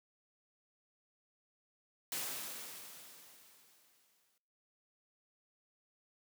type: noise with exponential decay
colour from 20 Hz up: white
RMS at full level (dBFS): -38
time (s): 2.12-4.38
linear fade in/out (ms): 2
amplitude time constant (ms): 490
effects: noise-tail reverb RT60 0.8 s tail -22 dB re dry + high-pass 150 Hz 12 dB/octave